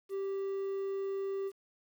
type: tone with quantisation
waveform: triangle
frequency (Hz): 390.8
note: G4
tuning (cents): -5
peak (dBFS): -31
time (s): 0.09-1.52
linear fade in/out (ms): 50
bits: 10
effects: none